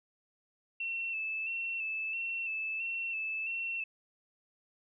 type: tone with vibrato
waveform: sine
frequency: 2667 Hz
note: E7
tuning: 20 cents sharp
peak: -33 dBFS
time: 0.8-3.84 s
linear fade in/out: 5 ms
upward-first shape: square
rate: 1.5 Hz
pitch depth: 29 cents each way
effects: none